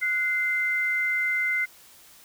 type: tone pair together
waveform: sine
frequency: 1468 / 2076 Hz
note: F#6 / C7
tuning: -14 / -14 cents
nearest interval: tritone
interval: 600 cents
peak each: -30 / -23 dBFS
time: 0.01-1.66 s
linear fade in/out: 20 ms
effects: white hiss -52 dBFS RMS until 2.24 s